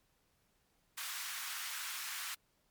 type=high-pass noise; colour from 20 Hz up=pink; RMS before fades=-42 dBFS; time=0.97-2.35 s; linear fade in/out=10 ms; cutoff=1200 Hz; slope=24 dB/octave; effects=pink hiss -75 dBFS RMS until 2.7 s + MP3 96 kbps